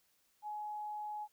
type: tone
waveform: sine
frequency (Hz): 842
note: G#5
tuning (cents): +24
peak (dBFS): -39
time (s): 0.42-1.28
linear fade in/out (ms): 50
effects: white hiss -74 dBFS RMS until 1.32 s